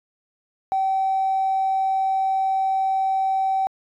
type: tone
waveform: triangle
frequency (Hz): 769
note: G5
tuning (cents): -33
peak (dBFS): -15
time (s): 0.72-3.67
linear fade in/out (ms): 0
effects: tanh soft clip ceiling -16 dBFS